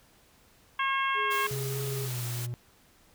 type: harmonic tone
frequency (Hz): 541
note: C#5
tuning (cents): -42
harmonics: 2 / 3 / 4 / 5 / 6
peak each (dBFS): -28 / -32 / -34 / -36 / -38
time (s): 0.79-1.47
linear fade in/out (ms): 5
type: tone with vibrato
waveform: triangle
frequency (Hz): 415.3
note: G#4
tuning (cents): 0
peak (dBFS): -34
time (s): 1.14-2.09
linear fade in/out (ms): 50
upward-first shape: sine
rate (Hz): 3.3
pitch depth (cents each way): 17
type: high-pass noise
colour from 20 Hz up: white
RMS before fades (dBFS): -39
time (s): 1.3-2.47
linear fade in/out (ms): 20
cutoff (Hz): 160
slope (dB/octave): 24
type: tone with pitch glide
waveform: triangle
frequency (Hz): 130.81 to 120.65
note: C3 to B2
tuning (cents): 0 to -40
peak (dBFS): -30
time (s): 1.51-2.54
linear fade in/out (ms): 0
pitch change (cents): -140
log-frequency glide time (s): 1.95-2.24
effects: pink hiss -61 dBFS RMS until 3.14 s